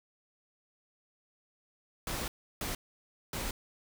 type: noise bursts at uneven times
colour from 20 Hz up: pink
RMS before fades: -36 dBFS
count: 3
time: 2.07-2.28 / 2.61-2.75 / 3.33-3.51 s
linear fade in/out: 2 ms
effects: none